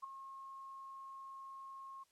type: tone with ADSR envelope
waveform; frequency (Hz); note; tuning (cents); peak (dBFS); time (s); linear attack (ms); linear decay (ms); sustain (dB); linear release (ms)
sine; 1079; C#6; -47; -39; 0.02-2.04; 22; 6; -9; 14
effects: white hiss -75 dBFS RMS until 2.11 s + low-pass 10000 Hz 12 dB/octave